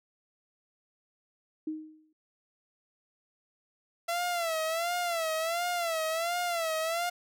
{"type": "tone with exponential decay", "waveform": "sine", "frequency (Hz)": 311.6, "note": "D#4", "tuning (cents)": 3, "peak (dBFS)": -29, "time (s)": [1.67, 2.13], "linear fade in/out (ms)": 5, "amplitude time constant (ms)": 98}
{"type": "tone with vibrato", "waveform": "sawtooth", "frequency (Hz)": 671, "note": "E5", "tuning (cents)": 31, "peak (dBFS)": -25, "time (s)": [4.08, 7.1], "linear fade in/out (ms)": 10, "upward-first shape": "sine", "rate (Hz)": 1.4, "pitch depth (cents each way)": 99}
{"effects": []}